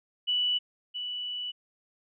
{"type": "tone pair in turn", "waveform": "sine", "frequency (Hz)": [2960, 2960], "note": ["F#7", "F#7"], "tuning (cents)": [0, 0], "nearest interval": "unison", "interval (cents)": 0, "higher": "neither", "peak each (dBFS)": [-24, -32], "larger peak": "first", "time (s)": [[0.27, 0.59], [0.94, 1.52]], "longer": "second", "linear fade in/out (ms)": 20, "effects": []}